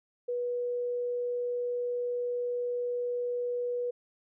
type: tone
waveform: sine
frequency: 487.3 Hz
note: B4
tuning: 23 cents flat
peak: -29 dBFS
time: 0.28-3.91 s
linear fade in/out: 10 ms
effects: none